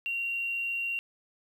sine tone with quantisation, 2757 Hz, F7, 23 cents flat, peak -29 dBFS, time 0.06-0.99 s, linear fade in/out 0 ms, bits 9, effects none

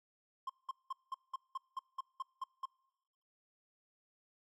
triangle tone bursts, 1058 Hz, C6, 19 cents sharp, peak -35 dBFS, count 11, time 0.47-2.656 s, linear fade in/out 5 ms, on 26 ms, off 190 ms, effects noise-tail reverb RT60 1.0 s tail -25 dB re dry

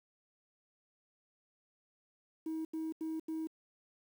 sine tone bursts, 319.2 Hz, D#4, 44 cents sharp, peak -34 dBFS, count 4, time 2.46-3.472 s, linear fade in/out 5 ms, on 190 ms, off 84 ms, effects tanh soft clip ceiling -32 dBFS + 10-bit

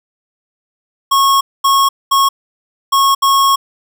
square tone bursts at uneven times, 1095 Hz, C#6, 22 cents flat, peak -9 dBFS, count 5, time 1.11-1.41 / 1.64-1.89 / 2.11-2.29 / 2.92-3.15 / 3.22-3.56 s, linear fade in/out 10 ms, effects none

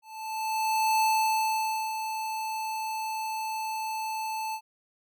square tone with ADSR envelope, 877 Hz, A5, 6 cents flat, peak -22 dBFS, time 0.02-4.61 s, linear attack 990 ms, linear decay 910 ms, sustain -9 dB, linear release 71 ms, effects none

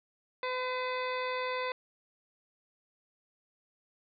harmonic tone, 507 Hz, B4, 45 cents sharp, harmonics 1 / 2 / 3 / 4 / 5 / 7 / 8 / 9, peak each -35 / -36 / -44 / -40 / -43 / -46 / -52 / -51 dBFS, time 0.43-1.72 s, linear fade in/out 2 ms, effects none

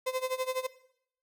35% pulse tone with tremolo, 515 Hz, C5, 28 cents flat, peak -26 dBFS, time 0.06-0.67 s, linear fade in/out 10 ms, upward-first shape sine, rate 12 Hz, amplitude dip 85%, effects noise-tail reverb RT60 0.7 s tail -17 dB re dry

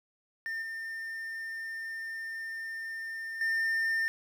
triangle tone with level steps, 1806 Hz, A6, 45 cents sharp, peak -31 / -34 / -25 dBFS, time 0.46-4.08 s, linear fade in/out 0 ms, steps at 0.62 / 3.41 s, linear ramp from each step 2 ms, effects 10-bit

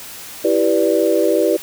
sine chord, E minor seventh, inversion none, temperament equal, 329.6 / 392 / 493.9 / 587.3 Hz, E4 / G4 / B4 / D5, 0 / 0 / 0 / 0 cents, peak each -18 dBFS, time 0.44-1.57 s, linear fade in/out 10 ms, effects white hiss -34 dBFS RMS until 1.62 s

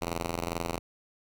5% pulse ring-modulated tone, 84.5 Hz, E2, 43 cents sharp, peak -17 dBFS, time 0.01-0.79 s, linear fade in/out 5 ms, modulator 31 Hz, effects none

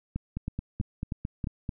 two click trains, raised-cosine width 5 ms, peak -18 / -19 dBFS, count 5 / 7, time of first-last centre 0.16-1.442 / 0.37-1.692 s, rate 3.12 / 4.54 Hz, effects none

